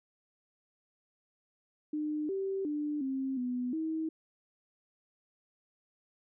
sine tone with pitch steps, 302.6 / 387.5 / 297.2 / 266.6 / 248.4 / 318.7 Hz, D#4 / G4 / D4 / C4 / B3 / D#4, -48 / -20 / +21 / +33 / +10 / +42 cents, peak -31 dBFS, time 1.93-4.09 s, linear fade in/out 5 ms, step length 360 ms, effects none

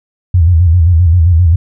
sine tone with vibrato, 85.3 Hz, F2, 40 cents flat, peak -4 dBFS, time 0.34-1.56 s, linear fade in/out 5 ms, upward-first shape square, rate 7.6 Hz, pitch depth 97 cents each way, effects none

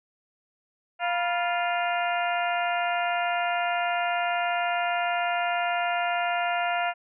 harmonic tone with a mistuned harmonic, 349.2 Hz, F4, in tune, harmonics 2 / 3 / 4 / 5 / 6 / 7 / 8, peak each -26 / -34 / -31 / -36 / -36 / -36 / -36 dBFS, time 0.99-6.94 s, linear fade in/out 50 ms, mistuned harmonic 3, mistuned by -130 cents, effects none

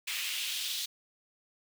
pink noise with high-pass filter sweep, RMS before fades -35 dBFS, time 0.07-0.86 s, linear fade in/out 10 ms, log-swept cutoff 2400 to 3800 Hz, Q 2.5, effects none

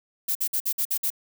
violet noise bursts, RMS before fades -25 dBFS, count 7, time 0.28-1.103 s, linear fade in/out 10 ms, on 73 ms, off 52 ms, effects none

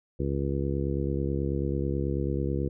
harmonic tone, 69.2 Hz, C#2, 2 cents flat, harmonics 1 / 2 / 3 / 4 / 5 / 6 / 7, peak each -31 / -31 / -35 / -36 / -33 / -37 / -37 dBFS, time 0.19-2.69 s, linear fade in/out 10 ms, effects none

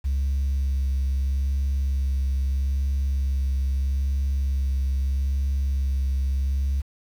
sine tone with vibrato, 67.6 Hz, C#2, 43 cents flat, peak -19 dBFS, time 0.04-6.82 s, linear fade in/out 20 ms, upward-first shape sine, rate 0.78 Hz, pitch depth 19 cents each way, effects tanh soft clip ceiling -18 dBFS + 8-bit

